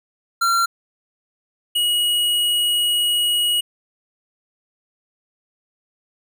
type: tone pair in turn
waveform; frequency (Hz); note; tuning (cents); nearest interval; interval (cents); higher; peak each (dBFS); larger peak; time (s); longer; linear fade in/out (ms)
square; 1370 / 2903; F6 / F#7; -34 / -34; octave + minor second; 1300; second; -16 / -17; first; 0.41-0.66 / 1.75-3.61; second; 10
effects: none